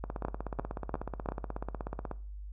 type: two click trains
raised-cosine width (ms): 1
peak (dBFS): -17 / -22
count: 4 / 35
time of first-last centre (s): 0.25-1.288 / 0.04-2.113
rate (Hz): 2.89 / 16.4
effects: noise-tail reverb RT60 0.4 s tail -19 dB re dry + added 50 Hz sine -40 dBFS peak until 2.52 s